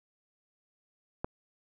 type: click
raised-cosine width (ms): 1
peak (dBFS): -18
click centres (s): 1.245
effects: none